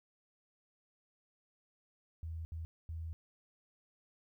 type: tone bursts at uneven times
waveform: sine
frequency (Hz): 81.5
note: E2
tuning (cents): -19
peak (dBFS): -39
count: 3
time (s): 2.23-2.45 / 2.52-2.65 / 2.89-3.13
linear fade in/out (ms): 0
effects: 13-bit